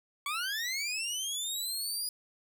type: linear sweep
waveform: 20% pulse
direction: up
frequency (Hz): 1108.7 to 4935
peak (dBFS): -27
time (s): 0.26-2.09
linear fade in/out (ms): 2
effects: none